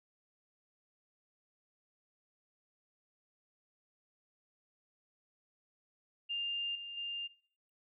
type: tone with level steps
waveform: sine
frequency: 2802 Hz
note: F7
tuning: 5 cents sharp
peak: -34 / -42 / -37 dBFS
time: 6.29-7.28 s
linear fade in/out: 20 ms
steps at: 6.75 / 6.97 s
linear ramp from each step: 5 ms
effects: noise-tail reverb RT60 0.6 s tail -21 dB re dry